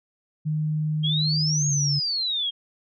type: tone with pitch glide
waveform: sine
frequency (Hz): 153.8 to 143.5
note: D#3 to D3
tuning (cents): -20 to -40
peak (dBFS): -22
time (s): 0.45-2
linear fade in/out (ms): 20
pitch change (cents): -120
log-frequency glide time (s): 1.52-1.72
type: exponential two-way sweep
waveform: sine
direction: up then down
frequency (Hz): 3206 to 6645 to 3206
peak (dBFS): -23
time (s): 1.03-2.51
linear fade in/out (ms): 20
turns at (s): 1.67
effects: none